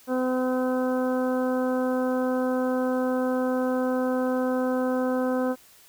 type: harmonic tone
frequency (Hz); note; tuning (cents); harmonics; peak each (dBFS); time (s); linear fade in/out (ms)
255.2; C4; -43; 1 / 2 / 3 / 4 / 5 / 6; -25 / -26 / -35 / -37 / -38 / -39; 0.07-5.56; 50
effects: white hiss -54 dBFS RMS until 5.88 s